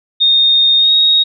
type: tone with pitch glide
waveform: sine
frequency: 3683 to 3758 Hz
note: A#7 to A#7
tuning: -22 to +13 cents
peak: -7 dBFS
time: 0.2-1.24 s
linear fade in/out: 20 ms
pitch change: +35 cents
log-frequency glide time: 0.78-0.92 s
effects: none